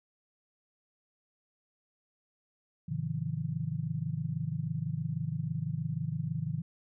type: chord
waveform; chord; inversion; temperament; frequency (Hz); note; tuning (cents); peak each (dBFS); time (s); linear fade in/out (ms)
sine; F minor seventh; first; just; 104.77 / 130.96 / 157.15 / 174.61; Ab2 / C3 / Eb3 / F3; +16 / +2 / +18 / 0; -40 / -36 / -34 / -40; 2.88-6.62; 10
effects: none